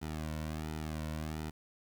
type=tone with flanger; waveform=sawtooth; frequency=77.78 Hz; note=D#2; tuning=in tune; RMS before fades=-39 dBFS; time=0.01-1.51 s; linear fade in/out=20 ms; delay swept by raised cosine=1.8 to 2.47 ms; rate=1.4 Hz; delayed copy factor=-0.85; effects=10-bit